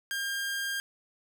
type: tone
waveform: sawtooth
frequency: 1606 Hz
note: G6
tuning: 41 cents sharp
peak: -27 dBFS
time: 0.11-0.8 s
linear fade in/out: 0 ms
effects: none